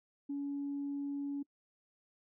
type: tone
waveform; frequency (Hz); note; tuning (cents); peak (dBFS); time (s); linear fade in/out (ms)
sine; 282.6; C#4; +34; -34; 0.29-1.43; 10
effects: noise-tail reverb RT60 0.1 s tail -24 dB re dry + tanh soft clip ceiling -31 dBFS